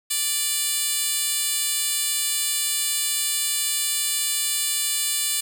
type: tone with high-pass filter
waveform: 10% pulse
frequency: 587.3 Hz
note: D5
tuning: in tune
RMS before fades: -24 dBFS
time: 0.1-5.41 s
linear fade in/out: 10 ms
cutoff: 5700 Hz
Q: 0.96
effects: none